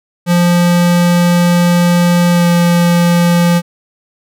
square tone with pitch glide, 174.61 to 173 Hz, F3 to F3, 0 to -16 cents, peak -8 dBFS, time 0.26-3.62 s, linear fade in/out 50 ms, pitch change -16 cents, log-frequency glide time 2.31-2.47 s, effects none

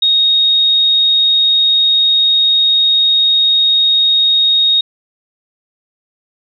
sine tone, 3736 Hz, A#7, 3 cents sharp, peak -8 dBFS, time 0.02-4.81 s, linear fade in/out 5 ms, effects none

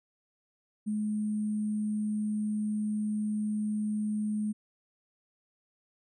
sine tone with sample-and-hold, 212 Hz, G#3, 36 cents sharp, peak -28 dBFS, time 0.86-4.53 s, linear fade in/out 20 ms, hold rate 8820 Hz, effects resampled to 32000 Hz

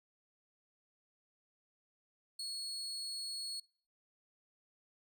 35% pulse tone with amplitude modulation, 4343 Hz, C#8, 36 cents flat, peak -37 dBFS, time 2.39-3.6 s, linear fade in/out 5 ms, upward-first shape sine, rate 218 Hz, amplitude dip 25%, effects noise-tail reverb RT60 0.5 s tail -24 dB re dry

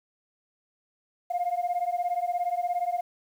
sine beating tone pair, 698.5 / 715.5 Hz, F5 / F5, 0 / +42 cents, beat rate 17 Hz, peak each -27 dBFS, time 1.3-3.01 s, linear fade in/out 10 ms, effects tanh soft clip ceiling -21 dBFS + 9-bit

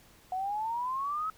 sine exponential sweep, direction up, 730 to 1300 Hz, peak -30 dBFS, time 0.32-1.3 s, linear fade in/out 2 ms, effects pink hiss -59 dBFS RMS until 1.37 s

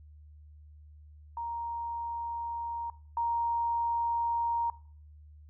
sine tone pair in turn, 935 / 935 Hz, A#5 / A#5, +5 / +5 cents, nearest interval unison, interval 0 cents, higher neither, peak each -33 / -27 dBFS, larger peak second, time 1.37-2.9 / 3.17-4.7 s, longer neither, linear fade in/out 2 ms, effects noise-tail reverb RT60 0.5 s tail -20 dB re dry + added 75 Hz sine -50 dBFS peak until 5.49 s

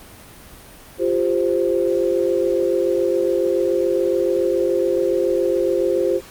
sine chord, F suspended second, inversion none, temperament equal with one note detuned, 349.2 / 396.3 / 523.3 Hz, F4 / G4 / C5, 0 / +19 / 0 cents, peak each -20 / -21 / -20 dBFS, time 0.98-6.21 s, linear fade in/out 50 ms, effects pink hiss -42 dBFS RMS until 6.3 s + Opus 32 kbps

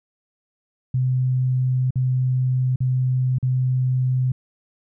sine tone with dropouts, 128.2 Hz, C3, 35 cents flat, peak -17 dBFS, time 0.94-4.32 s, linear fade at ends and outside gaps 5 ms, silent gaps 1.907-1.956 / 2.76-2.804 / 3.385-3.427 s, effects none

